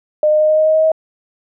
sine tone with pitch steps, 608 / 611.9 / 615.8 / 619.7 / 623.7 / 627.6 / 631.6 / 635.7 Hz, D#5 / D#5 / D#5 / D#5 / D#5 / D#5 / D#5 / D#5, -40 / -29 / -18 / -7 / +4 / +15 / +26 / +37 cents, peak -9 dBFS, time 0.23-0.918 s, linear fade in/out 2 ms, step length 86 ms, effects none

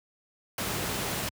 pink noise, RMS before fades -31 dBFS, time 0.58-1.29 s, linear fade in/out 2 ms, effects high-pass 80 Hz 12 dB/octave

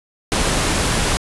pink noise, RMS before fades -18 dBFS, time 0.32-1.17 s, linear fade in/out 0 ms, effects resampled to 24000 Hz

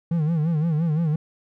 triangle tone with vibrato, 159.9 Hz, D#3, 48 cents sharp, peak -17 dBFS, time 0.11-1.16 s, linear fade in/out 5 ms, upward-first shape sine, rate 5.8 Hz, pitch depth 120 cents each way, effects none

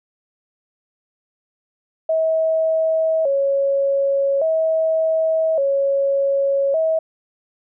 sine tone with vibrato, 596 Hz, D5, 25 cents sharp, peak -15 dBFS, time 2.09-6.99 s, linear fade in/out 5 ms, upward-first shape square, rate 0.43 Hz, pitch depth 130 cents each way, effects none

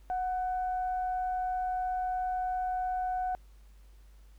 sine tone with frequency modulation, 736 Hz, F#5, 9 cents flat, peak -29 dBFS, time 0.1-3.35 s, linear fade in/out 0 ms, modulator 769 Hz, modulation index 0.25, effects added 50 Hz sine -52 dBFS peak until 4.38 s + pink hiss -68 dBFS RMS until 4.38 s

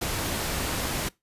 pink noise, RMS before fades -29 dBFS, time 0.01-1.09 s, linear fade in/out 10 ms, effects noise-tail reverb RT60 0.2 s tail -22 dB re dry + resampled to 32000 Hz

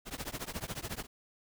pink noise with tremolo, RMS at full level -36 dBFS, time 0.05-1.07 s, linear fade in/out 50 ms, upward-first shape triangle, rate 14 Hz, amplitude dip 100%, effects none

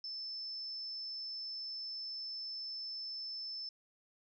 sine tone, 5274 Hz, E8, in tune, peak -40 dBFS, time 0.04-3.69 s, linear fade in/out 2 ms, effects none

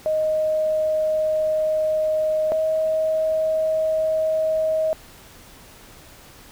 sine tone pair in turn, 623 / 632.4 Hz, D#5 / D#5, +2 / +28 cents, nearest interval unison, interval 26 cents, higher second, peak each -18 dBFS, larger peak neither, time 0.06-2.52 / 2.52-4.93 s, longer first, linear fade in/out 0 ms, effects pink hiss -46 dBFS RMS until 6.51 s

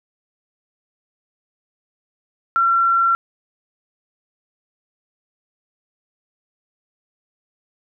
sine tone, 1361 Hz, F6, 45 cents flat, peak -13 dBFS, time 2.56-3.15 s, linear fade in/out 0 ms, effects none

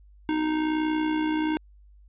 square tone with amplitude modulation, 310 Hz, D#4, 6 cents flat, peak -22 dBFS, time 0.29-1.57 s, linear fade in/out 0 ms, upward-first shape sine, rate 61.1 Hz, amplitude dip 45%, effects added 50 Hz sine -50 dBFS peak until 2.08 s + resampled to 8000 Hz

